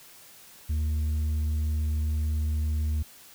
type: tone with tanh clipping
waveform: sine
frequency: 76.5 Hz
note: D#2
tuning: 29 cents flat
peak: -25 dBFS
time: 0.69-3.03 s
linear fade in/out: 10 ms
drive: 4 dB
effects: white hiss -51 dBFS RMS until 3.34 s